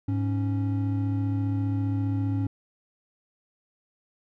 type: tone pair together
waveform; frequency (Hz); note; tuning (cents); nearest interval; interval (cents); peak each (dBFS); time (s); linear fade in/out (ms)
triangle; 104.06 / 277.2; G#2 / C#4; +4 / 0; octave + perfect fourth; 1696; -23 / -27; 0.08-2.47; 5
effects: none